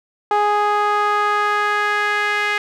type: tone with band-pass filter sweep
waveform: sawtooth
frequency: 415.3 Hz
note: G#4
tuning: in tune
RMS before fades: -18 dBFS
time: 0.31-2.58 s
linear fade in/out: 2 ms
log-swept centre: 920 to 2000 Hz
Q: 2.4
effects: none